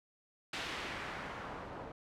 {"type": "noise with low-pass filter sweep", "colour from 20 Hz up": "white", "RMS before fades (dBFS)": -43, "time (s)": [0.53, 1.92], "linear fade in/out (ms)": 5, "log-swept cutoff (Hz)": [3300, 740], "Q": 0.99, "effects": []}